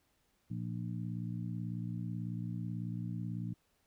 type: harmonic tone with a mistuned harmonic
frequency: 58.2 Hz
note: A#1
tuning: 2 cents flat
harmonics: 2 / 3 / 4 / 5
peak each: -39 / -40 / -46 / -49 dBFS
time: 0.5-3.54 s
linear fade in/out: 10 ms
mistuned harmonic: 5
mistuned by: +43 cents
effects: pink hiss -75 dBFS RMS until 3.86 s